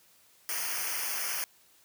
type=noise with comb filter; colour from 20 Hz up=white; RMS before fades=-33 dBFS; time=0.49-1.44 s; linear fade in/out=0 ms; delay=0.26 ms; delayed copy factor=-1; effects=white hiss -62 dBFS RMS until 1.84 s + high-pass 60 Hz 12 dB/octave